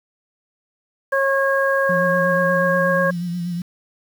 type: harmonic tone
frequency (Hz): 545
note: C#5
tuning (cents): -29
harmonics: 1 / 2 / 3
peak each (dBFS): -18 / -23 / -20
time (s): 1.12-3.11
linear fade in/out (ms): 10
type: tone with vibrato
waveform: sine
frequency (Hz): 174.61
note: F3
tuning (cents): 0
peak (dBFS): -22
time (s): 1.89-3.62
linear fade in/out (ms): 5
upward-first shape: sine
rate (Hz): 8.3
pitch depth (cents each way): 43
effects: 7-bit